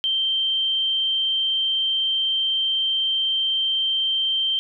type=tone; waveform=sine; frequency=3136 Hz; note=G7; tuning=in tune; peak=-19 dBFS; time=0.04-4.59 s; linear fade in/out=0 ms; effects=none